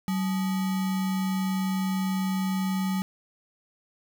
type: tone with sample-and-hold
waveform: sine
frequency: 189.2 Hz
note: F#3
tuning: 39 cents sharp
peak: -24 dBFS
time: 0.08-3.02 s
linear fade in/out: 0 ms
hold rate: 1050 Hz
effects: none